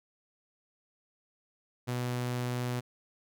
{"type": "tone", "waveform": "sawtooth", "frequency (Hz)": 123.4, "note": "B2", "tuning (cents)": -1, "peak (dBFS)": -27, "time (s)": [1.87, 2.81], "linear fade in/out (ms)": 20, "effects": []}